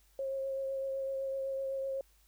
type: tone with vibrato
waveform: sine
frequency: 539 Hz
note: C#5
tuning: 49 cents flat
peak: -33 dBFS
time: 0.19-2.01 s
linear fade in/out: 2 ms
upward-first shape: triangle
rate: 7.9 Hz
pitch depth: 18 cents each way
effects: added 50 Hz sine -65 dBFS peak until 2.27 s + white hiss -69 dBFS RMS until 2.27 s